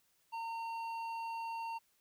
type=tone with hard clipping; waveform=sine; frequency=914 Hz; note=A#5; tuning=34 cents flat; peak=-40 dBFS; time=0.32-1.79 s; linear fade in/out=20 ms; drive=8 dB; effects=white hiss -74 dBFS RMS until 2 s